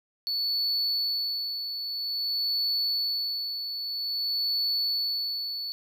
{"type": "tone with tremolo", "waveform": "triangle", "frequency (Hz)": 4445, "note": "C#8", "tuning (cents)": 4, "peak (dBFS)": -23, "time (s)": [0.27, 5.72], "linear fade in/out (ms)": 0, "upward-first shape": "sine", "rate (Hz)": 0.51, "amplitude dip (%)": 55, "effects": []}